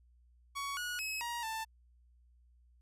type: tone with pitch steps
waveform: sawtooth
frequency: 1120 / 1457 / 2566 / 947 / 887 Hz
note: C#6 / F#6 / E7 / A#5 / A5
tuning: +18 / -27 / -47 / +27 / +14 cents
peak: -33 dBFS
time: 0.55-1.65 s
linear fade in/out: 20 ms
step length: 220 ms
effects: added 60 Hz sine -62 dBFS peak until 2.81 s + resampled to 32000 Hz